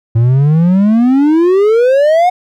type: exponential sweep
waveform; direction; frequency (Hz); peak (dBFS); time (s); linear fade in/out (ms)
triangle; up; 111.5 to 738; -4; 0.15-2.3; 10
effects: none